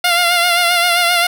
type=tone with vibrato; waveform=10% pulse; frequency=698.5 Hz; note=F5; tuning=in tune; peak=-3 dBFS; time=0.04-1.27 s; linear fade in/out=5 ms; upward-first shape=sine; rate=7.6 Hz; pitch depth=40 cents each way; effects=none